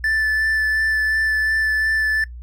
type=tone with vibrato; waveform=triangle; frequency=1755 Hz; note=A6; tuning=5 cents flat; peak=-15 dBFS; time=0.04-2.24 s; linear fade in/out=2 ms; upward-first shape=sine; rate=2.8 Hz; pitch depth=11 cents each way; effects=noise-tail reverb RT60 0.1 s tail -19 dB re dry + added 60 Hz sine -32 dBFS peak until 2.42 s